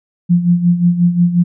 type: tone with tremolo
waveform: sine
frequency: 174.61 Hz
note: F3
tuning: in tune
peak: -6 dBFS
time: 0.29-1.44 s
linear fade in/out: 20 ms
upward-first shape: sine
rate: 5.6 Hz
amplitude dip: 70%
effects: none